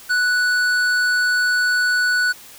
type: tone with hard clipping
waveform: sine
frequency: 1480 Hz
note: F#6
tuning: in tune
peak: -17 dBFS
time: 0.09-2.33 s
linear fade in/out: 20 ms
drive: 10 dB
effects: white hiss -42 dBFS RMS until 2.58 s